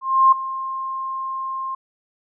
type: tone with ADSR envelope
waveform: sine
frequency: 1060 Hz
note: C6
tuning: 22 cents sharp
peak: -8 dBFS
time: 0.01-1.75 s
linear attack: 310 ms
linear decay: 8 ms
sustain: -16 dB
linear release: 6 ms
effects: none